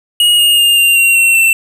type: tone with pitch steps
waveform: square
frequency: 2882 / 2849 / 2816 / 2784 / 2752 / 2720 / 2689 Hz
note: F#7 / F7 / F7 / F7 / F7 / F7 / E7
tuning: -46 / +34 / +14 / -6 / -26 / -46 / +34 cents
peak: -7 dBFS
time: 0.2-1.53 s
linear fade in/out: 2 ms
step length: 190 ms
effects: none